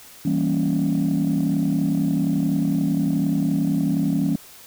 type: chord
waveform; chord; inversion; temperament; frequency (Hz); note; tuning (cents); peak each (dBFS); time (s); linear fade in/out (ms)
sine; E diminished seventh; none; equal; 164.81 / 196 / 233.1 / 277.2; E3 / G3 / Bb3 / Db4; 0 / 0 / 0 / 0; -22 / -23 / -25 / -21; 0.25-4.36; 5
effects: tanh soft clip ceiling -13 dBFS + white hiss -45 dBFS RMS until 4.66 s